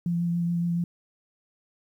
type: tone with vibrato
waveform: sine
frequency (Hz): 171.6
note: F3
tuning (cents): -30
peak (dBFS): -23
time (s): 0.06-0.84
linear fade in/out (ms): 2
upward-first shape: triangle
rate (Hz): 7.1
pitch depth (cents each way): 17
effects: 10-bit